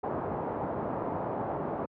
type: low-pass noise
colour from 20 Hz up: white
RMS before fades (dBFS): -33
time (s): 0.03-1.86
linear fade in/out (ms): 10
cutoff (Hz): 910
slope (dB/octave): 24
effects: high-pass 100 Hz 12 dB/octave